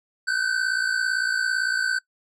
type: tone pair together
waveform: square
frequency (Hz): 1493.2 / 1551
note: F#6 / G6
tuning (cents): +15 / -19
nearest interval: minor second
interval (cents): 66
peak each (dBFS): -25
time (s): 0.27-1.99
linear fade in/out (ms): 10
effects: noise-tail reverb RT60 0.1 s tail -22 dB re dry + low-pass 7000 Hz 12 dB/octave